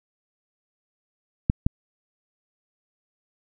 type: clicks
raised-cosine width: 5 ms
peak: -6 dBFS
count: 2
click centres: 1.499 / 1.665 s
effects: none